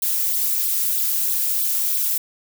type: noise with flanger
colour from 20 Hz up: violet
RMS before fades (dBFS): -21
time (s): 0.02-2.18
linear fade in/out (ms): 5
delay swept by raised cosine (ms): 0.21 to 5.11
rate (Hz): 3.1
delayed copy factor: +0.95
effects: none